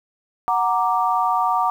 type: chord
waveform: sine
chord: Gb augmented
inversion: none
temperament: equal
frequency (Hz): 740 / 932.3 / 1174.7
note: Gb5 / Bb5 / D6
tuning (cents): 0 / 0 / 0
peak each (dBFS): -21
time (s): 0.48-1.7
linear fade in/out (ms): 0
effects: 8-bit